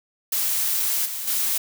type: noise with level steps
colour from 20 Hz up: blue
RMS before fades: -23 / -30 / -23 dBFS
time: 0.32-1.58 s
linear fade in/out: 5 ms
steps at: 1.05 / 1.27 s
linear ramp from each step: 10 ms
effects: none

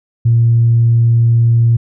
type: tone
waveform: sine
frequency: 116.54 Hz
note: A#2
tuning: in tune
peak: -6 dBFS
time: 0.25-1.77 s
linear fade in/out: 10 ms
effects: tanh soft clip ceiling -2 dBFS

